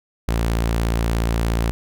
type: tone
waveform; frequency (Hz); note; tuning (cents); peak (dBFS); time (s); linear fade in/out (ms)
sawtooth; 56.9; A#1; -41; -14; 0.28-1.71; 0
effects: none

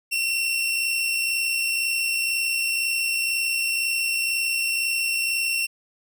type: tone pair together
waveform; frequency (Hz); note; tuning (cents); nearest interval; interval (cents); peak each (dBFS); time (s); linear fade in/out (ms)
sawtooth; 2713 / 2775; E7 / F7; +49 / -12; unison; 39; -19 / -29; 0.11-5.67; 20
effects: none

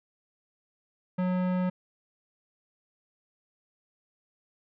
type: tone with tanh clipping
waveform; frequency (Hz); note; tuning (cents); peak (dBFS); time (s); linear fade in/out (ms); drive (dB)
sine; 182.5; F#3; -24; -27; 1.18-1.7; 10; 18
effects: none

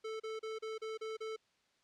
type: tone bursts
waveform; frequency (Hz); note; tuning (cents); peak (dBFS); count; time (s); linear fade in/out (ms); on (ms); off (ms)
square; 440; A4; 0; -40; 7; 0.04-1.364; 10; 160; 34
effects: white hiss -74 dBFS RMS until 1.83 s + low-pass 5000 Hz 12 dB/octave

